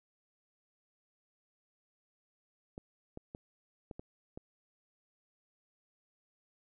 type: clicks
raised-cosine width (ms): 2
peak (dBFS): -30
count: 6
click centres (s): 2.779 / 3.174 / 3.349 / 3.912 / 3.995 / 4.375
effects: none